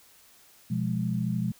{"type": "chord", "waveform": "sine", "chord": "F diminished", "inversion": "second", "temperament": "equal", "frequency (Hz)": [123.47, 174.61, 207.7], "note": ["Cb3", "F3", "Ab3"], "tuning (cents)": [0, 0, 0], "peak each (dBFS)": -30, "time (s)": [0.7, 1.52], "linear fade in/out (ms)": 10, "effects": ["white hiss -57 dBFS RMS until 1.59 s"]}